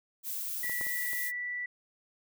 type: noise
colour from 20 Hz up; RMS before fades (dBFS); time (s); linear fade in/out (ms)
violet; -36; 0.23-1.32; 50
type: tone with pitch glide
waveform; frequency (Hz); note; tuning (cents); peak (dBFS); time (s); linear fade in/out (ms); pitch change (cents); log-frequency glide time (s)
sine; 1952 to 1964.4; B6 to B6; -21 to -10; -33; 0.63-1.66; 5; +11; 0.83-1.48
type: clicks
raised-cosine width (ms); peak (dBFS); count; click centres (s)
1; -37 / -30 / -28 / -34 / -35; 5; 0.644 / 0.696 / 0.812 / 0.868 / 1.132
effects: none